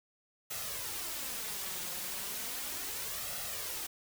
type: noise with flanger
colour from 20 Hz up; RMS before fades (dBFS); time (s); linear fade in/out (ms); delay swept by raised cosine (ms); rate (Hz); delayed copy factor
white; -39; 0.5-3.87; 10; 1.5 to 5.6; 0.35; +0.55
effects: none